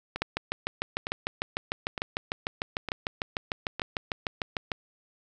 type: two click trains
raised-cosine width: 0.3 ms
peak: -16 / -12 dBFS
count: 5 / 31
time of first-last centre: 0.16-3.796 / 0.22-4.718 s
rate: 1.1 / 6.67 Hz
effects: none